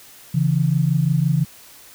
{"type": "tone pair together", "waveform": "sine", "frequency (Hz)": [138.59, 164.47], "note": ["C#3", "E3"], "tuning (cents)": [0, -4], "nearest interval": "minor third", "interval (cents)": 296, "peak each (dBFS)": -18, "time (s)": [0.34, 1.45], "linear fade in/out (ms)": 10, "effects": ["white hiss -45 dBFS RMS until 1.94 s"]}